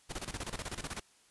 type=noise with tremolo; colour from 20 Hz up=pink; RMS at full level=-38 dBFS; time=0.09-1.01 s; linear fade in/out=20 ms; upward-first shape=square; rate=16 Hz; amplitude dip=80%; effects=white hiss -65 dBFS RMS until 1.3 s + resampled to 24000 Hz